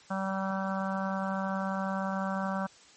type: harmonic tone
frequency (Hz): 192.4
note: G3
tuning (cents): -32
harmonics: 1 / 3 / 4 / 5 / 6 / 7 / 8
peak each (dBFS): -32 / -37 / -38 / -39 / -40 / -40 / -41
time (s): 0.1-2.67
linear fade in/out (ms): 10
effects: white hiss -56 dBFS RMS until 2.96 s + MP3 32 kbps